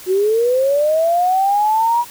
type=linear sweep; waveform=sine; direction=up; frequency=360.2 to 968 Hz; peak=-12 dBFS; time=0.06-2.05 s; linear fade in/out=50 ms; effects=white hiss -37 dBFS RMS until 2.1 s